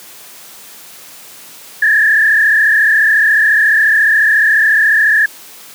sine tone with frequency modulation, 1731 Hz, A6, 29 cents flat, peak -7 dBFS, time 1.82-5.26 s, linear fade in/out 5 ms, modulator 34.2 Hz, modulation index 2.1, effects white hiss -36 dBFS RMS until 5.74 s + high-pass 150 Hz 12 dB/octave

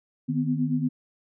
sine tone cluster, 153.5 / 246.1 / 254.7 Hz, D#3 / B3 / C4, -23 / -6 / -46 cents, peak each -27 dBFS, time 0.28-0.89 s, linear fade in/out 20 ms, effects none

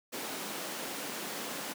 pink high-pass noise, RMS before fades -39 dBFS, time 0.12-1.74 s, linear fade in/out 20 ms, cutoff 210 Hz, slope 24 dB/octave, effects none

